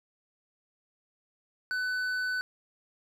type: tone with hard clipping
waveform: sine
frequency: 1500 Hz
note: F#6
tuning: 23 cents sharp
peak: -30 dBFS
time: 1.71-2.41 s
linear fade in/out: 0 ms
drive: 6 dB
effects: none